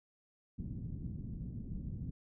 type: low-pass noise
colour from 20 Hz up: white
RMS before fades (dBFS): -42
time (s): 0.58-2.11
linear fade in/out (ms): 10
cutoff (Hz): 200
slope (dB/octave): 24
effects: none